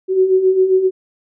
sine beating tone pair, 370 / 377.5 Hz, F#4 / F#4, 0 / +35 cents, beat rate 7.5 Hz, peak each -18 / -11 dBFS, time 0.08-0.91 s, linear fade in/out 50 ms, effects none

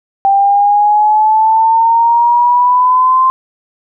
sine exponential sweep, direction up, 785 to 1046.5 Hz, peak -6 dBFS, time 0.25-3.3 s, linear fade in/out 0 ms, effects none

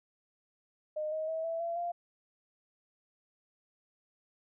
sine tone with pitch steps, 613 / 628.4 / 644.2 / 660.4 / 677 / 694.1 Hz, D#5 / D#5 / E5 / E5 / E5 / F5, -26 / +17 / -40 / +3 / +46 / -11 cents, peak -32 dBFS, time 0.96-1.92 s, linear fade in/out 10 ms, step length 160 ms, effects none

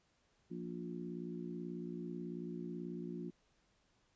harmonic tone with a mistuned harmonic, 58.27 Hz, A#1, in tune, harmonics 3 / 4 / 5 / 6, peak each -45 / -47 / -49 / -47 dBFS, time 0.5-3.31 s, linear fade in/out 20 ms, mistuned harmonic 6, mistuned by +21 cents, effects pink hiss -75 dBFS RMS until 4.15 s + resampled to 16000 Hz

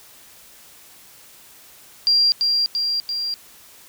sine tone with echo, 4760 Hz, D8, 22 cents sharp, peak -13 dBFS, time 2.07-2.32 s, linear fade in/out 0 ms, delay 340 ms, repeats 3, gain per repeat -3 dB, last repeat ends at 3.34 s, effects white hiss -47 dBFS RMS until 3.88 s

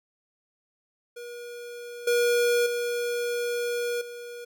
square tone with level steps, 479.7 Hz, A#4, 50 cents sharp, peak -38 / -21 / -27 / -38 dBFS, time 1.16-4.45 s, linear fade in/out 10 ms, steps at 2.07 / 2.66 / 4.01 s, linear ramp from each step 5 ms, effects none

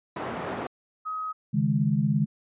white band-pass noise, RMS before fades -33 dBFS, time 0.16-0.67 s, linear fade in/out 5 ms, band 130 to 910 Hz, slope 12 dB/octave
sine tone, 1265 Hz, D#6, 28 cents sharp, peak -29 dBFS, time 1.05-1.33 s, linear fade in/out 20 ms
sine chord, C# suspended second, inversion none, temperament just, 138.59 / 155.92 / 207.9 Hz, C#3 / D#3 / G#3, 0 / +4 / +2 cents, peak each -26 / -25 / -25 dBFS, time 1.53-2.26 s, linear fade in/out 20 ms
effects resampled to 8000 Hz

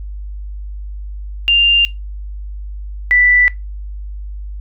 sine tone pair in turn, 2794 / 1975.7 Hz, F7 / B6, 0 / 0 cents, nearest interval tritone, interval 600 cents, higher first, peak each -8 / -8 dBFS, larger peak neither, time 1.48-1.85 / 3.11-3.48 s, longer neither, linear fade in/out 0 ms, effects noise-tail reverb RT60 0.2 s tail -20 dB re dry + added 50 Hz sine -24 dBFS peak until 4.6 s

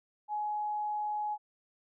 sine tone, 841 Hz, G#5, 22 cents sharp, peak -31 dBFS, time 0.28-1.38 s, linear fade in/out 50 ms, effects none

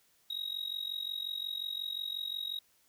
triangle tone with amplitude modulation, 3800 Hz, A#7, 33 cents sharp, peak -30 dBFS, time 0.3-2.59 s, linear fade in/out 5 ms, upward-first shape sine, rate 45.6 Hz, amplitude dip 85%, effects white hiss -69 dBFS RMS until 2.88 s

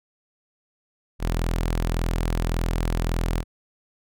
sawtooth tone, 41.77 Hz, E1, 24 cents sharp, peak -18 dBFS, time 1.19-3.44 s, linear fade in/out 50 ms, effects none

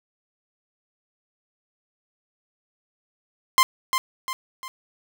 sawtooth tone with echo, 1046.5 Hz, C6, in tune, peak -9 dBFS, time 3.58-3.63 s, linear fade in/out 0 ms, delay 350 ms, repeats 3, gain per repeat -7 dB, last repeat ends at 4.68 s, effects none

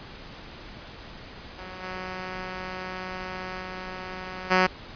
5% pulse tone with level steps, 185 Hz, F#3, in tune, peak -28 / -22 / -24 / -7 dBFS, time 1.58-4.67 s, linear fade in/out 10 ms, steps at 1.82 / 3.6 / 4.5 s, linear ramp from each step 20 ms, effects pink hiss -43 dBFS RMS until 4.95 s + resampled to 11025 Hz

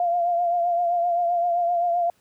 sine tone with vibrato, 695 Hz, F5, 9 cents flat, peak -19 dBFS, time 0-2.1 s, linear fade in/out 2 ms, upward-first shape triangle, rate 7.7 Hz, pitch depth 46 cents each way, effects pink hiss -64 dBFS RMS until 2.2 s + high-pass 80 Hz 12 dB/octave

